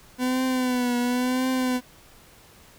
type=tone with vibrato; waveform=40% pulse; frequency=250.8 Hz; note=B3; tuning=27 cents sharp; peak=-21 dBFS; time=0.18-1.81 s; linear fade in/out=50 ms; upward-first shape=triangle; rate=0.95 Hz; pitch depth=62 cents each way; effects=pink hiss -52 dBFS RMS until 2.78 s